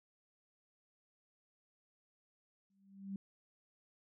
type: tone with exponential growth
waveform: sine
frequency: 195.7 Hz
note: G3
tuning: 3 cents flat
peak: -37 dBFS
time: 2.7-3.16 s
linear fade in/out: 2 ms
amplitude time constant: 99 ms
effects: none